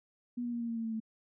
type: tone with pitch steps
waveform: sine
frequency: 242.8 / 239.6 / 236.4 / 233.3 / 230.2 / 227.2 / 224.2 / 221.2 Hz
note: B3 / A#3 / A#3 / A#3 / A#3 / A#3 / A3 / A3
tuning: -29 / +48 / +24 / +2 / -22 / -44 / +33 / +9 cents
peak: -33 dBFS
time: 0.37-1.002 s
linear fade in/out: 10 ms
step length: 79 ms
effects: none